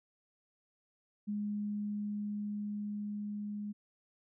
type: tone with level ramp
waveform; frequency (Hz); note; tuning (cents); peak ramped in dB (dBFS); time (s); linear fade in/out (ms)
sine; 207.3; G#3; -3; -33 to -37; 1.27-3.73; 20
effects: none